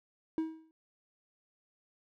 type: tone with exponential decay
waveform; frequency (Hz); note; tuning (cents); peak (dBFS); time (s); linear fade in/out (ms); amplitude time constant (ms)
triangle; 320; D#4; +49; -25; 0.38-0.71; 1; 71
effects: none